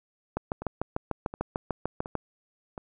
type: two click trains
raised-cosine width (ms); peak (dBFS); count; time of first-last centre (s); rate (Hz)
1; -23 / -14; 4 / 13; 0.62-2.778 / 0.37-2.153; 1.39 / 6.73
effects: none